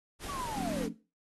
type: noise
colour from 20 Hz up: pink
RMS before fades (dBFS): -42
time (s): 0.19-0.89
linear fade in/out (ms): 50
type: linear sweep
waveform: sine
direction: down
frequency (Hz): 1174.7 to 410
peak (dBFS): -36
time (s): 0.28-0.89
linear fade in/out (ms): 20
type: chord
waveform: sine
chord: D minor seventh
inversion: first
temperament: just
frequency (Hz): 176.2 / 220.2 / 264.3 / 293.7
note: F3 / A3 / C4 / D4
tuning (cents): +16 / +2 / +18 / 0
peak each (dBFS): -39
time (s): 0.54-0.94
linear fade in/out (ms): 50
effects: noise-tail reverb RT60 0.3 s tail -17 dB re dry + AAC 32 kbps